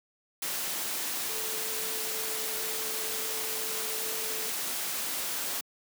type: tone in noise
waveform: sine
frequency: 440 Hz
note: A4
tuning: in tune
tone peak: -42 dBFS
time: 1.29-4.5 s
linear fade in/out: 5 ms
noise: white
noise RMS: -33 dBFS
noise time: 0.42-5.61 s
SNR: -12 dB
effects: high-pass 200 Hz 12 dB/octave